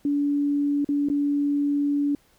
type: tone with dropouts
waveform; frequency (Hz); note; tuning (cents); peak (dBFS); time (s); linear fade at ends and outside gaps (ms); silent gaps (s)
sine; 287.2; D4; -39; -20; 0.05-2.15; 2; 0.846-0.889 / 1.087-1.099
effects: pink hiss -61 dBFS RMS until 2.38 s